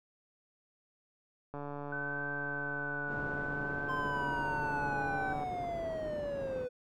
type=click train; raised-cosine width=1 ms; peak=-28 dBFS; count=562; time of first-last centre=1.54-5.436 s; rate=144 Hz
type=tone with vibrato; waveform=sine; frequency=1513 Hz; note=F#6; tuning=38 cents sharp; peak=-36 dBFS; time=1.92-5.33 s; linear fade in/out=5 ms; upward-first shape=triangle; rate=0.61 Hz; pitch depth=43 cents each way
type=low-pass noise; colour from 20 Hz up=white; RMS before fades=-44 dBFS; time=3.07-6.68 s; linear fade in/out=50 ms; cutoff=460 Hz; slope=12 dB/octave
type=linear sweep; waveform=triangle; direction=down; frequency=1046 to 493.9 Hz; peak=-33 dBFS; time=3.88-6.69 s; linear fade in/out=20 ms
effects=none